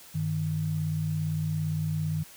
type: tone pair together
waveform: sine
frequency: 98 / 155.57 Hz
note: G2 / D#3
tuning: 0 / 0 cents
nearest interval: minor sixth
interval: 800 cents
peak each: -33 / -27 dBFS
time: 0.14-2.24 s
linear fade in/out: 20 ms
effects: white hiss -50 dBFS RMS until 2.36 s